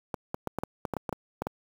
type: clicks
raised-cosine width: 1 ms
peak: -16 dBFS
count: 12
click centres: 0.142 / 0.344 / 0.473 / 0.586 / 0.635 / 0.852 / 0.937 / 0.967 / 1.092 / 1.127 / 1.42 / 1.469 s
effects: high-pass 80 Hz 12 dB/octave + 7-bit